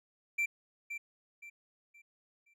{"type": "tone with echo", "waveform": "triangle", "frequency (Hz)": 2349, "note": "D7", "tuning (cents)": 0, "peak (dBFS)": -27, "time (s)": [0.38, 0.46], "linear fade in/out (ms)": 10, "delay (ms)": 520, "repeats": 4, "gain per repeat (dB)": -9, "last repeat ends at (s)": 2.54, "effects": []}